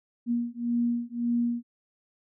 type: beating tone pair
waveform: sine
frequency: 236.8 / 238.6 Hz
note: A#3 / A#3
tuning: +27 / +41 cents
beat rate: 1.8 Hz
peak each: -28 dBFS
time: 0.26-1.63 s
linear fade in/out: 50 ms
effects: none